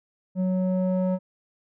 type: tone with low-pass filter sweep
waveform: square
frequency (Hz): 185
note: F#3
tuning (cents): 0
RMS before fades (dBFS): -24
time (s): 0.35-1.19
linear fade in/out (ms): 50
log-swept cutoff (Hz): 400 to 680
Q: 1.9
effects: none